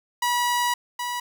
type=tone pair in turn; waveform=sawtooth; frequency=970 / 973.9 Hz; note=B5 / B5; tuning=-31 / -24 cents; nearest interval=unison; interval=7 cents; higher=second; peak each=-17 / -23 dBFS; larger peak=first; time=0.22-0.74 / 0.99-1.2 s; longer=first; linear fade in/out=5 ms; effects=none